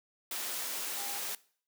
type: tone in noise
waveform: sine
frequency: 804 Hz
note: G5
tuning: 44 cents sharp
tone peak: -45 dBFS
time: 0.97-1.18 s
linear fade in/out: 2 ms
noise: white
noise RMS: -37 dBFS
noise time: 0.31-1.35 s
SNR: -11 dB
effects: noise-tail reverb RT60 0.5 s tail -21 dB re dry + high-pass 300 Hz 12 dB/octave